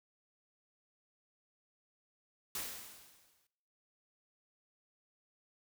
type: noise with exponential decay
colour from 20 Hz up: white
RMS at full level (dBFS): -38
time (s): 2.55-3.47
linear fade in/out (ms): 2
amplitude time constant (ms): 200
effects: noise-tail reverb RT60 1.0 s tail -22 dB re dry